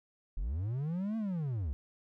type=linear two-way sweep; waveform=triangle; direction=up then down; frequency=34.65 to 227.7 to 61.6 Hz; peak=-30 dBFS; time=0.37-1.73 s; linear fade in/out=0 ms; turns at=1.17 s; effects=none